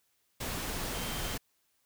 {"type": "tone in noise", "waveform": "sine", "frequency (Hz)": 3136, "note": "G7", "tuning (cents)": 0, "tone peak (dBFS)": -46, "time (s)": [0.93, 1.35], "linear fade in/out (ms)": 10, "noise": "pink", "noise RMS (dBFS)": -36, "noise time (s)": [0.4, 1.38], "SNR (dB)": -13, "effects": ["white hiss -74 dBFS RMS until 1.85 s"]}